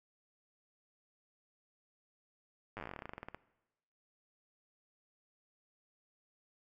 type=slowing click train; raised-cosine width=0.5 ms; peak=-28 dBFS; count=22; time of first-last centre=2.77-3.346 s; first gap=9 ms; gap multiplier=1.1; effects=noise-tail reverb RT60 1.0 s tail -20 dB re dry